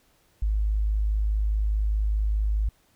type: tone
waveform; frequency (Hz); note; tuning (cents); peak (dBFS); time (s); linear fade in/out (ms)
sine; 52.4; G#1; +16; -21; 0.42-2.69; 5
effects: pink hiss -64 dBFS RMS until 2.95 s